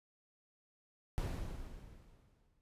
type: noise with exponential decay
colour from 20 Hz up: brown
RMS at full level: -35 dBFS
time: 1.18-2.61 s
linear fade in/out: 0 ms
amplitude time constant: 310 ms
effects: resampled to 32000 Hz